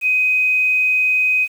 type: tone with quantisation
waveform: sine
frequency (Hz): 2511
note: D#7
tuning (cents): +15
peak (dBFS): -13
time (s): 0.01-1.48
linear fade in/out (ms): 50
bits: 7
effects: none